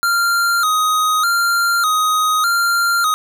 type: tone with vibrato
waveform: square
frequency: 1319 Hz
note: E6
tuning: 1 cent sharp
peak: -14 dBFS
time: 0.03-3.14 s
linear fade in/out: 0 ms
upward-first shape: square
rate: 0.83 Hz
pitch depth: 89 cents each way
effects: none